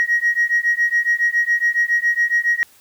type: beating tone pair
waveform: sine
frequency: 1888 / 1895.2 Hz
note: A#6 / A#6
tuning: +22 / +28 cents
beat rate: 7.2 Hz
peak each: -17 dBFS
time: 0-2.63 s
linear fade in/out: 0 ms
effects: tanh soft clip ceiling -9 dBFS + white hiss -51 dBFS RMS until 2.8 s